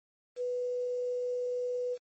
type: tone with quantisation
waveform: sine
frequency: 493.9 Hz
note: B4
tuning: in tune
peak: -30 dBFS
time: 0.36-1.98 s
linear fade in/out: 50 ms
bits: 9
effects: MP3 32 kbps